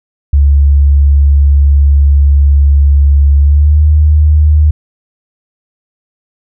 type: tone with pitch glide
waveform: sine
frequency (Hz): 70.7 to 75.77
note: C#2 to D#2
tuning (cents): +35 to -45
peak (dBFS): -3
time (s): 0.33-4.71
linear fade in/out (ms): 5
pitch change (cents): +120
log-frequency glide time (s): 3.38-3.81
effects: none